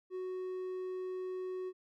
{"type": "tone", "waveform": "triangle", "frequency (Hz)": 370, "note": "F#4", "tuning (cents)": 0, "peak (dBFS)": -35, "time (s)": [0.1, 1.73], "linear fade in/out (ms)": 50, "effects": []}